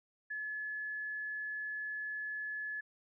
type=tone; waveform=sine; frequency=1712 Hz; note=A6; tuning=48 cents flat; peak=-37 dBFS; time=0.3-2.81 s; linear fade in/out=10 ms; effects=none